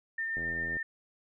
sine tone with tremolo, 1807 Hz, A6, 46 cents sharp, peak -30 dBFS, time 0.18-0.83 s, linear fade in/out 5 ms, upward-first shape triangle, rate 7.5 Hz, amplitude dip 25%
click train, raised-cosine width 2 ms, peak -30 dBFS, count 34, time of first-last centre 0.37-0.768 s, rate 82.9 Hz
effects none

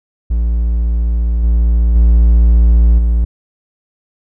triangle tone with level steps, 57.4 Hz, A#1, 26 cents flat, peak -9 / -6 / -3 / -7 dBFS, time 0.3-3.25 s, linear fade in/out 10 ms, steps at 1.43 / 1.95 / 2.98 s, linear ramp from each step 10 ms, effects none

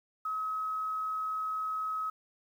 sine tone with quantisation, 1278 Hz, D#6, 46 cents sharp, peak -31 dBFS, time 0.25-2.1 s, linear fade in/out 5 ms, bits 10, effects none

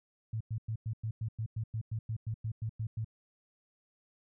sine tone bursts, 110.8 Hz, A2, 13 cents sharp, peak -32 dBFS, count 16, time 0.33-3.046 s, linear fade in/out 5 ms, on 76 ms, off 100 ms, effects none

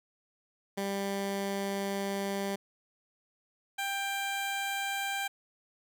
15% pulse tone pair in turn, 197.7 / 790.8 Hz, G3 / G5, +15 / +15 cents, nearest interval 2 octaves, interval 2400 cents, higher second, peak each -25 dBFS, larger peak neither, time 0.77-2.56 / 3.78-5.28 s, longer first, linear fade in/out 10 ms, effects none

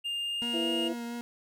triangle tone with pitch glide, 2810 to 2846 Hz, F7 to F7, +10 to +32 cents, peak -29 dBFS, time 0.04-0.89 s, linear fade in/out 20 ms, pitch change +22 cents, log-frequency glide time 0.21-0.76 s
40% pulse tone with vibrato, 236.4 Hz, A#3, 24 cents sharp, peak -34 dBFS, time 0.42-1.21 s, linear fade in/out 0 ms, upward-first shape triangle, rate 4.4 Hz, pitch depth 15 cents each way
harmonic tone, 167.3 Hz, E3, 26 cents sharp, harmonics 2 / 3 / 4, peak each -31 / -38 / -39 dBFS, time 0.53-0.94 s, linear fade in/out 20 ms
effects none

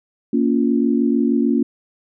sine chord, Bb minor, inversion none, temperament equal with one note detuned, 233.1 / 279.6 / 349.2 Hz, Bb3 / Db4 / F4, 0 / +15 / 0 cents, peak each -17 / -18 / -22 dBFS, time 0.33-1.63 s, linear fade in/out 5 ms, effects none

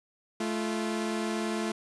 sawtooth tone pair together, 216.9 / 344.3 Hz, A3 / F4, -25 / -25 cents, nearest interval minor sixth, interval 800 cents, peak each -27 / -29 dBFS, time 0.4-1.72 s, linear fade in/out 5 ms, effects resampled to 24000 Hz + 10-bit

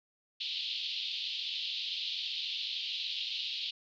pink band-pass noise, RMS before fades -37 dBFS, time 0.4-3.71 s, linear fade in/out 10 ms, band 2900 to 4300 Hz, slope 48 dB/octave, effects none

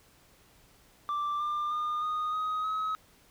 sine tone with pitch steps, 1174.7 / 1194.5 / 1214.7 / 1235.2 / 1256.1 / 1277.3 Hz, D6 / D6 / D#6 / D#6 / D#6 / D#6, 0 / +29 / -42 / -13 / +16 / +45 cents, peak -26 dBFS, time 1.09-2.95 s, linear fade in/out 0 ms, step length 310 ms, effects tanh soft clip ceiling -28 dBFS + pink hiss -61 dBFS RMS until 3.3 s

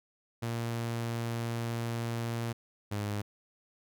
sawtooth tone pair in turn, 116.54 / 103.47 Hz, A#2 / G#2, 0 / -6 cents, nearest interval major second, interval 206 cents, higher first, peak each -28 dBFS, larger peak neither, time 0.42-2.53 / 2.91-3.22 s, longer first, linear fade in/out 10 ms, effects none

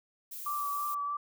violet noise, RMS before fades -42 dBFS, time 0.31-0.95 s, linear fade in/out 10 ms
sine tone with vibrato, 1161 Hz, D6, 20 cents flat, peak -31 dBFS, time 0.46-1.17 s, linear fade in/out 5 ms, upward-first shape triangle, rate 3.1 Hz, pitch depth 24 cents each way
effects none

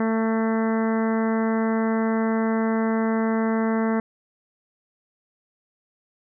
harmonic tone, 223.3 Hz, A3, 26 cents sharp, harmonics 1 / 2 / 3 / 4 / 5 / 6 / 7 / 8 / 9, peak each -21 / -27 / -31 / -33 / -35 / -37 / -38 / -39 / -40 dBFS, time 0-4 s, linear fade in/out 2 ms, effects none

